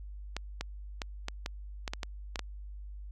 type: clicks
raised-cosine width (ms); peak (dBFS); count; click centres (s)
0.2; -17; 10; 0.366 / 0.61 / 1.018 / 1.284 / 1.461 / 1.878 / 1.935 / 2.032 / 2.358 / 2.393
effects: added 50 Hz sine -41 dBFS peak until 3.11 s